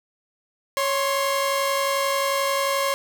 sawtooth tone pair together, 554.4 / 1057.5 Hz, C#5 / C6, 0 / +18 cents, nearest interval major seventh, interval 1118 cents, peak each -19 / -21 dBFS, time 0.77-2.94 s, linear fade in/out 0 ms, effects none

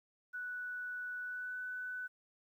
sine tone with pitch glide, 1480 to 1496.3 Hz, F#6 to F#6, 0 to +19 cents, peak -39 dBFS, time 0.33-2.08 s, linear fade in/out 20 ms, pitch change +19 cents, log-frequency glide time 1.2-1.58 s, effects 12-bit

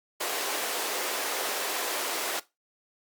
pink high-pass noise, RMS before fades -31 dBFS, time 0.2-2.4 s, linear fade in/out 10 ms, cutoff 380 Hz, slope 24 dB/octave, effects noise-tail reverb RT60 0.2 s tail -17 dB re dry + Opus 48 kbps

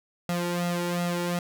sawtooth tone with flanger, 174.61 Hz, F3, in tune, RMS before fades -28 dBFS, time 0.29-1.39 s, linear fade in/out 2 ms, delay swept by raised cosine 1.5 to 2.17 ms, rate 2.7 Hz, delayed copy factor +0.75, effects none

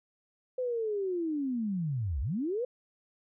sine linear two-way sweep, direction down then up, 515 to 58.27 to 515 Hz, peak -29 dBFS, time 0.58-2.65 s, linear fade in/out 5 ms, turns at 2.21 s, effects none

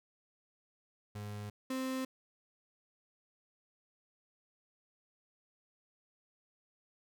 35% pulse tone pair in turn, 103.83 / 261.1 Hz, G#2 / C4, 0 / -3 cents, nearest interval octave + major third, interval 1597 cents, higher second, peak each -39 / -33 dBFS, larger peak second, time 1.15-1.5 / 1.7-2.05 s, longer neither, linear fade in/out 5 ms, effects none

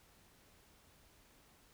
silence, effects pink hiss -66 dBFS RMS until 1.73 s

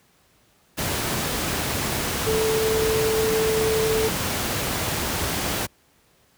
sine tone in noise, 440 Hz, A4, in tune, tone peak -20 dBFS, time 2.26-4.09 s, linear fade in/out 20 ms, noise pink, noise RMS -25 dBFS, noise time 0.77-5.67 s, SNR +2 dB, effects pink hiss -60 dBFS RMS until 6.37 s + high-pass 60 Hz 12 dB/octave

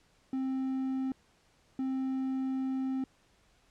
triangle tone bursts at uneven times, 263.6 Hz, C4, 13 cents sharp, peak -28 dBFS, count 2, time 0.33-1.12 / 1.79-3.04 s, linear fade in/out 2 ms, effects pink hiss -67 dBFS RMS until 3.7 s + low-pass 8000 Hz 12 dB/octave

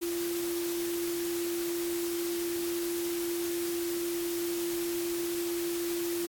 sine tone in noise, 343.8 Hz, F4, 27 cents flat, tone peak -30 dBFS, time 0.01-6.27 s, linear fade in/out 20 ms, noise white, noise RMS -39 dBFS, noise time 0.01-6.27 s, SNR +6 dB, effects AAC 64 kbps

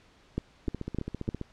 two click trains, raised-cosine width 3 ms, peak -16 / -21 dBFS, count 4 / 12, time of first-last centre 0.38-1.289 / 0.68-1.413 s, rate 3.3 / 15 Hz, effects pink hiss -60 dBFS RMS until 1.52 s + low-pass 5000 Hz 12 dB/octave

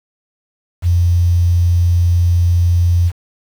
sine tone with quantisation, 87 Hz, F2, 6 cents flat, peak -9 dBFS, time 0.82-3.12 s, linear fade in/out 50 ms, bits 6, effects none

